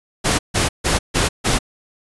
pink noise bursts, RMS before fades -17 dBFS, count 5, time 0.24-1.59 s, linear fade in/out 20 ms, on 150 ms, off 150 ms, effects resampled to 24000 Hz

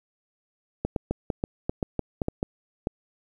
clicks, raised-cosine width 2 ms, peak -12 dBFS, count 12, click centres 0.85 / 0.962 / 1.11 / 1.302 / 1.439 / 1.695 / 1.828 / 1.993 / 2.218 / 2.284 / 2.429 / 2.871 s, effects 9-bit

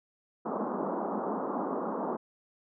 pink band-pass noise, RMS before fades -33 dBFS, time 0.45-2.17 s, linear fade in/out 10 ms, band 200 to 1200 Hz, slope 48 dB/octave, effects none

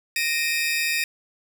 sawtooth tone cluster, 1857 / 2392 / 2547 Hz, A#6 / D7 / D#7, -7 / +31 / +40 cents, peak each -23 dBFS, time 0.16-1.04 s, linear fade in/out 2 ms, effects none

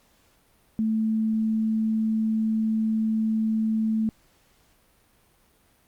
sine tone, 220 Hz, A3, in tune, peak -21 dBFS, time 0.79-4.09 s, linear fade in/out 0 ms, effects pink hiss -62 dBFS RMS until 5.87 s + Opus 48 kbps

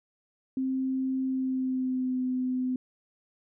sine tone with pitch glide, 262.6 to 254.8 Hz, C4 to C4, +6 to -46 cents, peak -26 dBFS, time 0.57-2.76 s, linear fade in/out 2 ms, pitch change -52 cents, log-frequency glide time 1.24-2.2 s, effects none

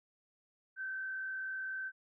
sine tone with frequency modulation, 1544 Hz, G6, 27 cents flat, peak -37 dBFS, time 0.76-1.92 s, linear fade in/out 50 ms, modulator 44.1 Hz, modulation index 0.52, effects none

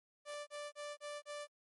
sawtooth tone bursts, 587.3 Hz, D5, in tune, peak -39 dBFS, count 5, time 0.25-1.474 s, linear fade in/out 50 ms, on 220 ms, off 31 ms, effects MP3 48 kbps

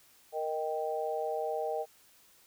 sine chord, Eb major, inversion second, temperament equal, 466.2 / 622.3 / 784 Hz, Bb4 / Eb5 / G5, 0 / 0 / 0 cents, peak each -35 / -35 / -36 dBFS, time 0.32-1.86 s, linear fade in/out 50 ms, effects white hiss -62 dBFS RMS until 2.46 s

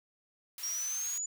white high-pass noise, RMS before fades -44 dBFS, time 0.58-1.18 s, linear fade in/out 2 ms, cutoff 1000 Hz, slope 24 dB/octave
sine exponential sweep, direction up, 5580 to 7010 Hz, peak -33 dBFS, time 0.63-1.26 s, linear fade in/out 5 ms
effects none

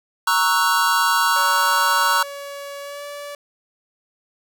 square chord, F# dominant seventh, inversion first, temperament equal, 932.3 / 1108.7 / 1318.5 / 1480 Hz, A#5 / C#6 / E6 / F#6, 0 / 0 / 0 / 0 cents, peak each -22 dBFS, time 0.27-2.23 s, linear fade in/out 5 ms
sawtooth tone with pitch glide, 565 to 576.9 Hz, C#5 to D5, +33 to -31 cents, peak -27 dBFS, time 1.36-3.35 s, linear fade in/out 2 ms, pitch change +36 cents, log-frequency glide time 2.81-3.04 s
effects none

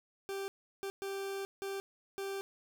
40% pulse tone bursts at uneven times, 392 Hz, G4, in tune, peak -36 dBFS, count 5, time 0.29-0.48 / 0.83-0.9 / 1.02-1.45 / 1.62-1.8 / 2.18-2.41 s, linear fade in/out 0 ms, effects none

